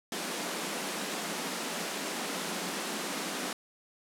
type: high-pass noise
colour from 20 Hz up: pink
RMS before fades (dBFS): -35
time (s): 0.12-3.53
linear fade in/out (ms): 2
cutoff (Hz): 170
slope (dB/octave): 96
effects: low-pass 11000 Hz 12 dB/octave